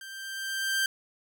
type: tone with level ramp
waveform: sawtooth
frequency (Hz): 1573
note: G6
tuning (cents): +6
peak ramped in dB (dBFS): -38 to -20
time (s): 0.01-0.86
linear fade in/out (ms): 2
effects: none